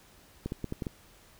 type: clicks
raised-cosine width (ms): 3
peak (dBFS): -20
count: 6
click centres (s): 0.46 / 0.521 / 0.643 / 0.724 / 0.822 / 0.868
effects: pink hiss -58 dBFS RMS until 1.39 s